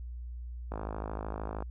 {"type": "click train", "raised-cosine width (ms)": 1, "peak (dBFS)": -23, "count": 49, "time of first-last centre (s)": [0.72, 1.624], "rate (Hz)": 53.1, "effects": ["added 60 Hz sine -38 dBFS peak until 1.7 s"]}